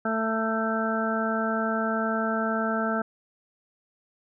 harmonic tone, 222.3 Hz, A3, 18 cents sharp, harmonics 1 / 2 / 3 / 4 / 6 / 7, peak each -28 / -33 / -30 / -36 / -30 / -33 dBFS, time 0.05-3.02 s, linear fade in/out 5 ms, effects none

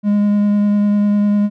triangle tone with vibrato, 205.8 Hz, G#3, 16 cents flat, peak -9 dBFS, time 0.03-1.5 s, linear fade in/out 50 ms, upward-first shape sine, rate 10 Hz, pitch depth 10 cents each way, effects none

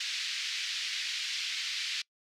white band-pass noise, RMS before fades -35 dBFS, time 0-2.02 s, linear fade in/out 5 ms, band 2000 to 4900 Hz, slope 24 dB/octave, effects noise-tail reverb RT60 0.1 s tail -24 dB re dry

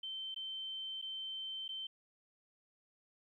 sine tone with dropouts, 3100 Hz, G7, 20 cents flat, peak -40 dBFS, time 0.03-1.87 s, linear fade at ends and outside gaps 5 ms, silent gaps 0.345-0.361 / 1.016-1.023 / 1.68-1.689 s, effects 13-bit

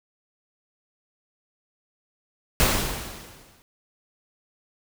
pink noise with exponential decay, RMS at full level -18 dBFS, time 2.6-3.62 s, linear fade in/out 0 ms, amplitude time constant 220 ms, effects none

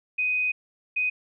sine tone bursts at uneven times, 2500 Hz, D#7, 8 cents sharp, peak -22 dBFS, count 2, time 0.18-0.52 / 0.96-1.1 s, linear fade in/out 10 ms, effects none

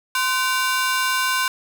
sawtooth ring-modulated tone, 1278 Hz, D#6, 46 cents sharp, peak -12 dBFS, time 0.15-1.48 s, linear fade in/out 2 ms, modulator 240 Hz, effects none

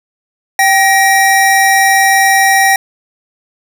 square tone pair together, 776.9 / 1890 Hz, G5 / A#6, -16 / +23 cents, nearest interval octave + minor third, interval 1539 cents, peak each -10 dBFS, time 0.59-2.76 s, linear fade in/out 2 ms, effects none

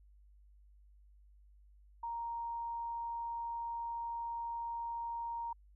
sine tone, 933 Hz, A#5, 1 cent sharp, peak -37 dBFS, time 2.03-5.53 s, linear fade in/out 5 ms, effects added 50 Hz sine -59 dBFS peak until 5.75 s

